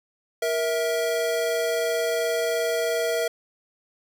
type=tone pair together; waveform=square; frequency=469.9 / 653.3 Hz; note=A#4 / E5; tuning=+14 / -16 cents; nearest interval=tritone; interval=570 cents; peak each=-26 dBFS; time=0.42-3.28 s; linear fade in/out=5 ms; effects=none